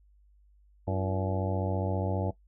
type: harmonic tone with a mistuned harmonic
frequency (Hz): 94.8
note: F#2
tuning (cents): +43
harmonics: 1 / 2 / 3 / 4 / 5 / 6 / 7 / 8 / 9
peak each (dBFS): -30 / -36 / -38 / -38 / -38 / -37 / -38 / -43 / -41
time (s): 0.87-2.31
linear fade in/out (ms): 10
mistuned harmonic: 4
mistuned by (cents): -120
effects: noise-tail reverb RT60 0.1 s tail -17 dB re dry + added 50 Hz sine -58 dBFS peak until 2.47 s